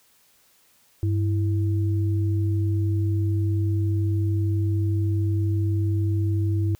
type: tone pair together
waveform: sine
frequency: 99.2 / 328.7 Hz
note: G2 / E4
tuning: +21 / -5 cents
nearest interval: octave + major sixth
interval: 2074 cents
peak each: -20 / -30 dBFS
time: 1.03-6.75 s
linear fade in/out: 0 ms
effects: white hiss -60 dBFS RMS until 6.79 s